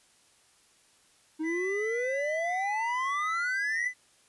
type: exponential sweep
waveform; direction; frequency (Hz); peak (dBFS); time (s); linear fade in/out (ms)
triangle; up; 308 to 2010; -27; 1.39-3.89; 20
type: tone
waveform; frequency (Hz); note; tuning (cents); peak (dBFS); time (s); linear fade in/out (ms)
triangle; 1999; B6; +20; -31; 1.43-3.94; 50
effects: white hiss -63 dBFS RMS until 4.28 s + resampled to 24000 Hz